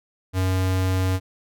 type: tone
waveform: square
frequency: 93.4 Hz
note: F#2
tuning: 17 cents sharp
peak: -20 dBFS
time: 0.33-1.2 s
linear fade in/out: 50 ms
effects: none